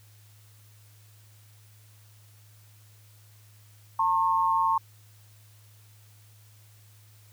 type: tone pair together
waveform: sine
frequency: 903 / 1079.7 Hz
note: A5 / C#6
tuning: +45 / -46 cents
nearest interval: minor third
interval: 309 cents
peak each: -24 dBFS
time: 3.99-4.78 s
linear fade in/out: 5 ms
effects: added 105 Hz sine -53 dBFS peak until 7.32 s + white hiss -60 dBFS RMS until 7.32 s